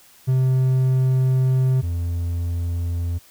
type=tone pair in turn; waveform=triangle; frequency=130 / 85.72 Hz; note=C3 / F2; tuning=-11 / -32 cents; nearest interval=perfect fifth; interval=721 cents; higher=first; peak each=-13 / -19 dBFS; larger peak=first; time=0.27-1.82 / 1.82-3.19 s; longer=first; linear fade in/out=20 ms; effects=white hiss -51 dBFS RMS until 3.3 s